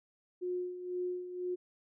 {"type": "tone with tremolo", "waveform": "sine", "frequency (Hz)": 360.3, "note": "F#4", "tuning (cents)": -46, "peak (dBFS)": -32, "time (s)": [0.41, 1.56], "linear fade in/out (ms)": 20, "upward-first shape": "sine", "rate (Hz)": 2, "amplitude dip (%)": 65, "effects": []}